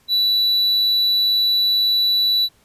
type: tone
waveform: triangle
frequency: 3951 Hz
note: B7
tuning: in tune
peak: -13 dBFS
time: 0.08-2.49 s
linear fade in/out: 50 ms
effects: pink hiss -57 dBFS RMS until 2.64 s + resampled to 32000 Hz